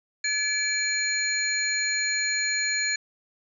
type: tone cluster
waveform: sine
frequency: 1702 / 2316 / 4195 / 6850 Hz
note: G#6 / D7 / C8 / A8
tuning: +42 / -25 / +4 / -47 cents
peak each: -29 dBFS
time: 0.24-2.96 s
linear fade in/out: 5 ms
effects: none